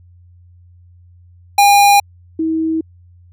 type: tone pair in turn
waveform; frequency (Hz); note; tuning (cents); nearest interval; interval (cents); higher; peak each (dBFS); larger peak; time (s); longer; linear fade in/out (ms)
square / sine; 810 / 321.3; G#5 / E4; -43 / -44; octave + major third; 1601; first; -7 / -14; first; 1.58-2 / 2.39-2.81; neither; 5
effects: added 88 Hz sine -42 dBFS peak until 3.32 s